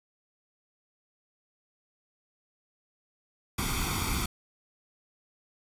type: noise with comb filter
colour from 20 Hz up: pink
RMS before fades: -30 dBFS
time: 3.58-4.26 s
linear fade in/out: 5 ms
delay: 0.87 ms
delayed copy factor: +0.8
effects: resampled to 32000 Hz